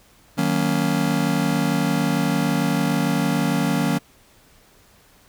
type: chord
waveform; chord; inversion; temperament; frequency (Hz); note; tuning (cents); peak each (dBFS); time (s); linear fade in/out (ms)
square; D# minor seventh; none; just; 155.56 / 186.68 / 233.3 / 280; D#3 / F#3 / A#3 / C#4; 0 / +16 / +2 / +18; -25; 0.37-3.99; 20
effects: pink hiss -54 dBFS RMS until 5.28 s